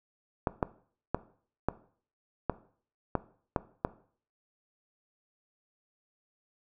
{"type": "clicks", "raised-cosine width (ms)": 1, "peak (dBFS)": -12, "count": 8, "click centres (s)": [0.472, 0.628, 1.146, 1.686, 2.497, 3.153, 3.562, 3.849], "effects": ["noise-tail reverb RT60 0.5 s tail -17 dB re dry"]}